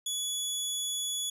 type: tone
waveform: 20% pulse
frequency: 3400 Hz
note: G#7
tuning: 40 cents sharp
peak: -25 dBFS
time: 0.06-1.3 s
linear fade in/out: 5 ms
effects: none